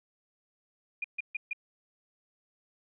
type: tone bursts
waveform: sine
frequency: 2433 Hz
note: D#7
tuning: 39 cents flat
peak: -30 dBFS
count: 4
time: 1.02-1.532 s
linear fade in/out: 5 ms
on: 23 ms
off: 140 ms
effects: none